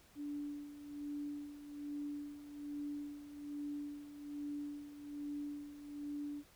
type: tone with tremolo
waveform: sine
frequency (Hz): 291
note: D4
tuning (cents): -16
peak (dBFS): -39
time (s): 0.15-6.44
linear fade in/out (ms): 50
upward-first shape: sine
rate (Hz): 1.2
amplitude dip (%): 70
effects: pink hiss -65 dBFS RMS until 6.55 s